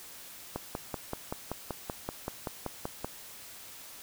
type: click train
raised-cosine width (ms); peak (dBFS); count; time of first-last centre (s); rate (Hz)
1; -19; 14; 0.56-3.046; 5.23
effects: white hiss -48 dBFS RMS until 4.02 s